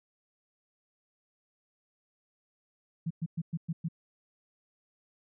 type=tone bursts; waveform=sine; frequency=164.81 Hz; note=E3; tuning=in tune; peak=-29 dBFS; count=6; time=3.06-3.886 s; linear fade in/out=10 ms; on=46 ms; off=110 ms; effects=none